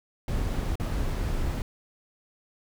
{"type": "noise with dropouts", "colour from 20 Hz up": "brown", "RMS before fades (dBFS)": -28, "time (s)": [0.28, 1.62], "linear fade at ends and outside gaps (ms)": 2, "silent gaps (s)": [0.756, 0.798], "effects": []}